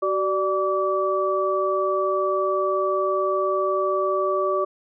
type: tone cluster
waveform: sine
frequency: 378.3 / 590 / 1153 Hz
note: F#4 / D5 / D6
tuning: +38 / +8 / -32 cents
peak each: -24 dBFS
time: 0.02-4.65 s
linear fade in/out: 10 ms
effects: none